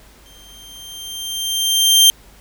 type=tone with exponential growth; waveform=sawtooth; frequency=3160 Hz; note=G7; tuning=13 cents sharp; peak=-3 dBFS; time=0.26-2.1 s; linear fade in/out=0 ms; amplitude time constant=400 ms; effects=added 50 Hz sine -48 dBFS peak until 2.4 s + pink hiss -48 dBFS RMS until 2.4 s